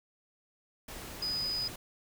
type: tone in noise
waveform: sine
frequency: 4978 Hz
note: D#8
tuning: in tune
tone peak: -31 dBFS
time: 1.22-1.68 s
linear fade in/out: 5 ms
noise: pink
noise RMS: -44 dBFS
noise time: 0.88-1.76 s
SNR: +10 dB
effects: none